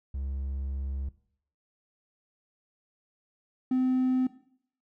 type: tone pair in turn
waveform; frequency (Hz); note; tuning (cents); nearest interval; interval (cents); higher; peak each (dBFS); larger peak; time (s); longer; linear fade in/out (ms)
triangle; 68 / 256.7; C#2 / C4; -33 / -33; octave + major seventh; 2300; second; -29 / -20; second; 0.14-1.09 / 3.71-4.27; first; 5
effects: noise-tail reverb RT60 0.6 s tail -17 dB re dry + tanh soft clip ceiling -17 dBFS